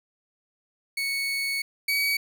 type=tone pair in turn; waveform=30% pulse; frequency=2217 / 2264 Hz; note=C#7 / C#7; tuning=0 / +36 cents; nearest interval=unison; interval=36 cents; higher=second; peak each=-23 / -20 dBFS; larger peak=second; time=0.97-1.62 / 1.88-2.17 s; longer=first; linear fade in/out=5 ms; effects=none